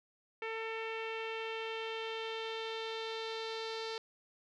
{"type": "tone with low-pass filter sweep", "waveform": "sawtooth", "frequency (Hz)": 447.6, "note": "A4", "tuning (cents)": 30, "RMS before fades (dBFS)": -40, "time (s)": [0.42, 3.98], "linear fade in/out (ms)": 2, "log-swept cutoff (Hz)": [2400, 4400], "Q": 3.2, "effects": []}